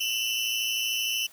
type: tone cluster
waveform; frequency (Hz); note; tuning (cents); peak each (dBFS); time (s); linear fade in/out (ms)
35% pulse; 2694 / 2917 / 3030; E7 / F#7 / F#7; +37 / -25 / +40; -29; 0-1.27; 10
effects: white hiss -54 dBFS RMS until 1.32 s